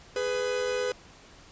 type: tone pair together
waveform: 45% pulse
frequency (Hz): 415.3 / 499.3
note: G#4 / B4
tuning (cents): 0 / +19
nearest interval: minor third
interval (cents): 319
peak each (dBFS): -32 / -28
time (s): 0.16-0.92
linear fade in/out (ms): 2
effects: pink hiss -52 dBFS RMS until 1.51 s + resampled to 16000 Hz